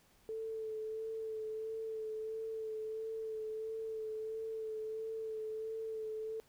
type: tone with vibrato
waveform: sine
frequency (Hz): 440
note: A4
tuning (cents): 0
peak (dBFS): -38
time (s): 0.29-6.4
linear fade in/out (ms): 0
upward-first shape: sine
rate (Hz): 1.5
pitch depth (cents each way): 20
effects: pink hiss -68 dBFS RMS until 6.48 s